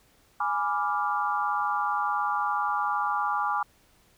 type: chord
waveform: sine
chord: G# diminished seventh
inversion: none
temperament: equal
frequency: 830.6 / 987.8 / 1174.7 / 1396.9 Hz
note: G#5 / B5 / D6 / F6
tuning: 0 / 0 / 0 / 0 cents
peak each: -29 / -32 / -28 / -33 dBFS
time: 0.4-3.63 s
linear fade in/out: 5 ms
effects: pink hiss -62 dBFS RMS until 4.17 s